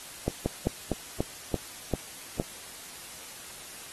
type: slowing click train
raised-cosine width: 2 ms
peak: -12 dBFS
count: 8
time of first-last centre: 0.28-2.399 s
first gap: 180 ms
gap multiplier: 1.17
effects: white hiss -44 dBFS RMS until 3.92 s + AAC 32 kbps